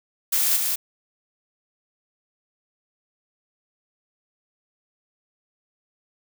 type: noise with echo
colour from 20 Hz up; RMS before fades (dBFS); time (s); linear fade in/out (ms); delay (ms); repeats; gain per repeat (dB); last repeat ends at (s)
blue; -21; 0.32-0.57; 10; 190; 1; -3; 0.76
effects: none